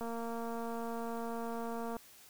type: click train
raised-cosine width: 1 ms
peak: -28 dBFS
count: 453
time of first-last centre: 0.01-1.967 s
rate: 231 Hz
effects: white hiss -58 dBFS RMS until 2.29 s